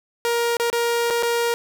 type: tone with dropouts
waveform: sawtooth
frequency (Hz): 470.6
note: A#4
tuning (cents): +16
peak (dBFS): -15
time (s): 0.25-1.54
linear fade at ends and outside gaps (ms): 0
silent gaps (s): 0.569-0.598 / 0.701-0.729 / 1.102-1.107 / 1.226-1.232
effects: none